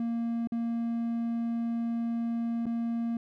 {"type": "tone with dropouts", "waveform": "triangle", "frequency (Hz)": 232.3, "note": "A#3", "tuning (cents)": -6, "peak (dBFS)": -26, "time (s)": [0, 3.17], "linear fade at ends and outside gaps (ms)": 2, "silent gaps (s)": [[0.473, 0.521], [2.657, 2.665]], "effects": []}